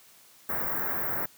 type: band-stop noise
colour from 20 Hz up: white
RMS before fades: -30 dBFS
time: 0.49-1.26 s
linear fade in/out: 5 ms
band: 1900 to 15000 Hz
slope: 48 dB/octave
effects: white hiss -56 dBFS RMS until 1.37 s + high-pass 80 Hz 12 dB/octave